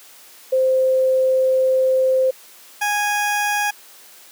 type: tone pair in turn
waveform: sine / 20% pulse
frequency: 521 / 827 Hz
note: C5 / G#5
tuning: -7 / -8 cents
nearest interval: minor sixth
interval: 799 cents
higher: second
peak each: -13 dBFS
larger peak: neither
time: 0.52-2.31 / 2.81-3.71 s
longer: first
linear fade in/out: 10 ms
effects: white hiss -45 dBFS RMS until 4.31 s + high-pass 300 Hz 12 dB/octave